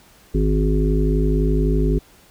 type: harmonic tone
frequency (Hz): 51.91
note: G#1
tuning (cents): 0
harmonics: 1 / 3 / 5 / 7 / 8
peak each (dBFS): -17 / -22 / -24 / -25 / -26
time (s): 0.34-1.99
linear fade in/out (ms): 10
effects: pink hiss -51 dBFS RMS until 2.3 s